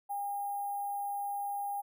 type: tone with sample-and-hold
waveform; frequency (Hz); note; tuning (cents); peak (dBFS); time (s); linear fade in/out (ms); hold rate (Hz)
sine; 809; G#5; -46; -33; 0.09-1.82; 20; 11025
effects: none